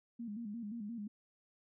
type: tone with vibrato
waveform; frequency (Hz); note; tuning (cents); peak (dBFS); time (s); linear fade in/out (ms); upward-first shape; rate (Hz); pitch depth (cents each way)
sine; 220; A3; 0; -40; 0.19-1.08; 10; square; 5.7; 110
effects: none